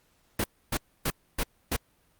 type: noise bursts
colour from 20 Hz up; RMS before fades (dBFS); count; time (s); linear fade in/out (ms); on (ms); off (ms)
pink; -27; 5; 0.39-1.765; 5; 51; 280
effects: pink hiss -67 dBFS RMS until 2.19 s + Opus 48 kbps